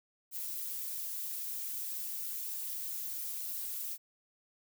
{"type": "noise with flanger", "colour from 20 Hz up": "violet", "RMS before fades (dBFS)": -39, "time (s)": [0.31, 3.98], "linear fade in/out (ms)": 50, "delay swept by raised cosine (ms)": [1.6, 6.2], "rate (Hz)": 3.1, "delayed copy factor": 0.75, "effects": []}